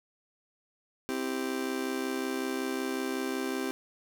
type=chord; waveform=40% pulse; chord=C major; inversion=none; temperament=just; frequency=261.6 / 327 / 392.4 Hz; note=C4 / E4 / G4; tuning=0 / -14 / +2 cents; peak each=-33 / -37 / -34 dBFS; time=1.09-3.71 s; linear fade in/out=0 ms; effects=none